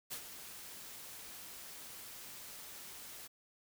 white noise with ADSR envelope, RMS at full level -41 dBFS, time 0.1-3.28 s, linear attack 21 ms, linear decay 81 ms, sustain -9 dB, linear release 17 ms, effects none

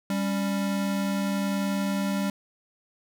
square tone pair together, 197.2 / 278.3 Hz, G3 / C#4, +11 / +7 cents, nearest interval tritone, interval 596 cents, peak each -26 / -34 dBFS, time 0.1-2.3 s, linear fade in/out 2 ms, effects none

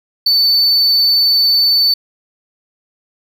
sine tone, 4511 Hz, C#8, 29 cents sharp, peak -6 dBFS, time 0.26-1.94 s, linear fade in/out 5 ms, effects tanh soft clip ceiling -8 dBFS + 7-bit

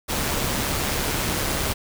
pink noise with amplitude modulation, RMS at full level -23 dBFS, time 0.08-1.74 s, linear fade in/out 20 ms, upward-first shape sine, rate 143 Hz, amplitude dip 35%, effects none

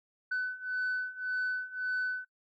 sine beating tone pair, 1503 / 1504.8 Hz, F#6 / F#6, +27 / +29 cents, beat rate 1.8 Hz, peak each -34 / -32 dBFS, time 0.31-2.25 s, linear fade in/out 10 ms, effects noise-tail reverb RT60 0.1 s tail -23 dB re dry + tanh soft clip ceiling -27 dBFS

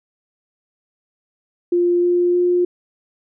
sine tone with pitch steps, 350.1 / 352.5 / 355 Hz, F4 / F4 / F4, +4 / +16 / +28 cents, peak -13 dBFS, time 1.72-2.65 s, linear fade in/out 5 ms, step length 310 ms, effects none

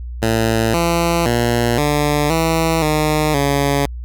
10% pulse tone with pitch steps, 112.9 / 169.5 / 118.9 / 147.4 / 163.1 / 153 / 141.1 Hz, A2 / E3 / A#2 / D3 / E3 / D#3 / C#3, +45 / +49 / +35 / +7 / -18 / -29 / +31 cents, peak -6 dBFS, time 0.22-3.86 s, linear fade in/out 5 ms, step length 520 ms, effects added 60 Hz sine -25 dBFS peak until 4.04 s

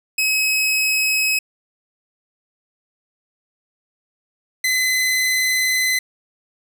sawtooth tone pair in turn, 2556 / 2029 Hz, D#7 / B6, +46 / +46 cents, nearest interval major third, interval 400 cents, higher first, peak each -13 dBFS, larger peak neither, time 0.18-1.39 / 4.64-5.99 s, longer second, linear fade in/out 5 ms, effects none

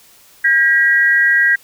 sine tone pair together, 1613 / 1919.3 Hz, G6 / B6, +49 / -50 cents, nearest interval minor third, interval 301 cents, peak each -12 dBFS, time 0.44-1.56 s, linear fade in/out 10 ms, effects white hiss -47 dBFS RMS until 1.63 s

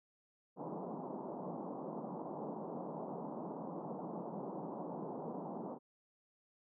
pink band-pass noise, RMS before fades -44 dBFS, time 0.56-5.79 s, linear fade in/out 50 ms, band 160 to 1000 Hz, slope 48 dB/octave, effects none

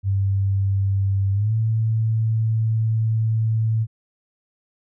sine tone with pitch glide, 98 to 111.28 Hz, G2 to A2, 0 to +20 cents, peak -17 dBFS, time 0.03-3.87 s, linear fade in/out 50 ms, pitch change +220 cents, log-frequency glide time 1.33-1.53 s, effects none

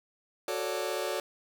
sawtooth chord, D major seventh, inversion first, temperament just, 367.1 / 440.5 / 550.6 / 587.3 Hz, F#4 / A4 / C#5 / D5, -14 / +2 / -12 / 0 cents, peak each -32 dBFS, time 0.48-1.2 s, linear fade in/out 2 ms, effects none

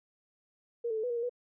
sine tone with pitch steps, 470.8 / 441.7 / 436.4 / 493 / 474.8 / 467 / 489.2 Hz, A#4 / A4 / A4 / B4 / A#4 / A#4 / B4, +17 / +7 / -14 / -3 / +32 / +3 / -16 cents, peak -30 dBFS, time 0.84-1.295 s, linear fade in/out 10 ms, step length 65 ms, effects none

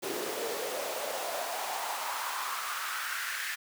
pink noise with high-pass filter sweep, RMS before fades -35 dBFS, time 0.02-3.56 s, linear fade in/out 20 ms, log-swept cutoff 360 to 1800 Hz, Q 3.8, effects none

